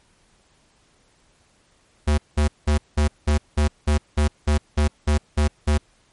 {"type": "tone bursts", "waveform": "square", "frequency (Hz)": 74.4, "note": "D2", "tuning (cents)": 23, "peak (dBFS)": -16, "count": 13, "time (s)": [2.07, 5.78], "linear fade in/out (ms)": 10, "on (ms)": 110, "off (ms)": 190, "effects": ["pink hiss -60 dBFS RMS until 6.12 s", "MP3 48 kbps"]}